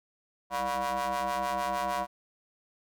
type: ring-modulated tone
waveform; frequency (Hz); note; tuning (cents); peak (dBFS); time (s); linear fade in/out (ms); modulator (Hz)
30% pulse; 130.81; C3; 0; -23; 0.5-2.07; 50; 847
effects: none